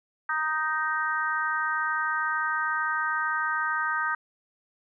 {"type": "harmonic tone", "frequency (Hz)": 311.1, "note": "D#4", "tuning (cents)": 0, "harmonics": [3, 4, 5, 6], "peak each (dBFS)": [-33, -29, -28, -34], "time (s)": [0.29, 4.15], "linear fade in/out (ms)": 5, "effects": []}